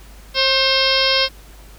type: harmonic tone with a mistuned harmonic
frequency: 534 Hz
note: C5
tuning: 35 cents sharp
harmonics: 1 / 2 / 3 / 4 / 5 / 6 / 7 / 8 / 9 / 10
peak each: -21 / -25 / -25 / -24 / -24 / -21 / -23 / -23 / -23 / -22 dBFS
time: 0.34-1.29 s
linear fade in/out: 50 ms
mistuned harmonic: 3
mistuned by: -49 cents
effects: added 50 Hz sine -40 dBFS peak until 1.78 s + pink hiss -46 dBFS RMS until 1.78 s